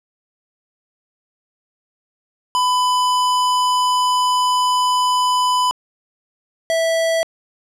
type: tone pair in turn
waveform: square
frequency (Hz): 1000 / 656.4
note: B5 / E5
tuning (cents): +21 / -8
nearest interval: perfect fifth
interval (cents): 729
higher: first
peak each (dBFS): -15 / -16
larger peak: first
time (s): 2.55-5.71 / 6.7-7.23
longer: first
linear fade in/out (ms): 0
effects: low-pass 10000 Hz 12 dB/octave